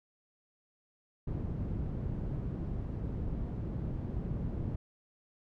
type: low-pass noise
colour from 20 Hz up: white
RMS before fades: -36 dBFS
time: 1.27-4.76 s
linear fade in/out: 5 ms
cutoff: 160 Hz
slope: 12 dB/octave
effects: none